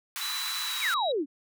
pink high-pass noise, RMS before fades -35 dBFS, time 0.16-0.94 s, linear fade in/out 0 ms, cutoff 980 Hz, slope 48 dB/octave
sine tone with pitch glide, 3964 to 3849 Hz, B7 to B7, +6 to -45 cents, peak -32 dBFS, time 0.21-1.12 s, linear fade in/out 5 ms, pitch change -51 cents, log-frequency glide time 0.64-0.81 s
sine exponential sweep, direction down, 2610 to 259.3 Hz, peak -25 dBFS, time 0.8-1.26 s, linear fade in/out 50 ms
effects none

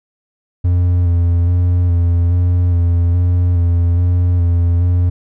triangle tone with vibrato, 87.31 Hz, F2, in tune, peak -8 dBFS, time 0.64-5.1 s, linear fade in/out 10 ms, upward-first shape square, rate 1.2 Hz, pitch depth 23 cents each way, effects none

